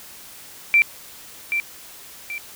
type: tone with echo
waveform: sine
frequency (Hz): 2349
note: D7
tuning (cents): 0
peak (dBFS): -11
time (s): 0.74-0.82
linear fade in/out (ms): 0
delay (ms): 780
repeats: 2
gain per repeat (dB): -8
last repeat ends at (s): 2.38
effects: white hiss -42 dBFS RMS until 2.55 s